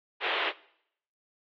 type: band-pass noise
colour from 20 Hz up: white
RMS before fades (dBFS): -30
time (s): 0.2-0.53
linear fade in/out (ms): 50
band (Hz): 350 to 3400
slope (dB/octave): 48
effects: noise-tail reverb RT60 0.7 s tail -21 dB re dry + AAC 32 kbps

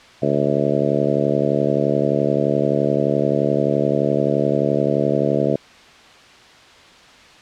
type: harmonic tone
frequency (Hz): 71.6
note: D2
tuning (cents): -43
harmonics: 2 / 3 / 4 / 5 / 6 / 7 / 8 / 9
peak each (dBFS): -24 / -24 / -24 / -24 / -24 / -24 / -24 / -24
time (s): 0.22-5.56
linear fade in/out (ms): 5
effects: white hiss -45 dBFS RMS until 7.41 s + low-pass 4000 Hz 12 dB/octave

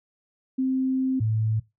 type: tone pair in turn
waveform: sine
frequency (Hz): 261.6 / 109.79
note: C4 / A2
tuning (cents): 0 / -3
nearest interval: octave + minor third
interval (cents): 1503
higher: first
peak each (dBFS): -21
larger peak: neither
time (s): 0.58-1.2 / 1.2-1.6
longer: first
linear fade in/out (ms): 10
effects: noise-tail reverb RT60 0.2 s tail -19 dB re dry

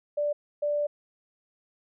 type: tone bursts at uneven times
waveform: sine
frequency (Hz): 587.3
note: D5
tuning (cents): 0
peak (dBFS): -24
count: 2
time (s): 0.17-0.33 / 0.62-0.87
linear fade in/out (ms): 10
effects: none

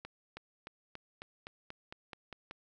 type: accelerating click train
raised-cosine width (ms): 0.3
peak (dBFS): -28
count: 11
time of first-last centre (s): 0.05-2.511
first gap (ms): 320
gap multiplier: 0.94
effects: none

